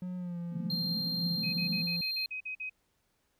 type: tone with pitch glide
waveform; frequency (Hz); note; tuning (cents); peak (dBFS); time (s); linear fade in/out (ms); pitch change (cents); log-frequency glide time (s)
triangle; 181.1 to 172.12; F#3 to F3; -37 to -25; -33; 0.02-2.01; 2; -88; 0.17-0.38
type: band-pass noise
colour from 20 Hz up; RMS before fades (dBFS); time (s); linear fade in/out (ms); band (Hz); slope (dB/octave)
white; -39; 0.5-1.88; 50; 150 to 230; 48
type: tone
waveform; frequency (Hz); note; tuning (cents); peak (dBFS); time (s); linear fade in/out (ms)
triangle; 4186; C8; 0; -31; 0.7-2.26; 2
type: tone bursts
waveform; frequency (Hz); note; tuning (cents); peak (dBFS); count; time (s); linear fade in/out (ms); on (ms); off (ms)
sine; 2522; D#7; +23; -35; 9; 1.43-2.698; 10; 100; 46
effects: pink hiss -75 dBFS RMS until 3.39 s